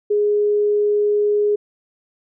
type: tone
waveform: sine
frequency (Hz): 415.3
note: G#4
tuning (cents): 0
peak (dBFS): -14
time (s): 0.1-1.56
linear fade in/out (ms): 10
effects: none